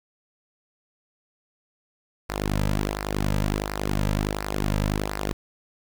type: tone with flanger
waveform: sawtooth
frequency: 50.8 Hz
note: G#1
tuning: 38 cents flat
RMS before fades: -26 dBFS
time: 2.29-5.33 s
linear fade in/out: 5 ms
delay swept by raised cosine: 0.29 to 2.79 ms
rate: 1.4 Hz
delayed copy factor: -0.75
effects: 8-bit